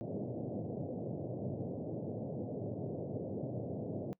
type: band-pass noise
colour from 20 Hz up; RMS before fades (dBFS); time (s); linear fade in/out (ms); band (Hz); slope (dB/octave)
pink; -40; 0.01-4.13; 0; 100 to 650; 48
effects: noise-tail reverb RT60 0.1 s tail -22 dB re dry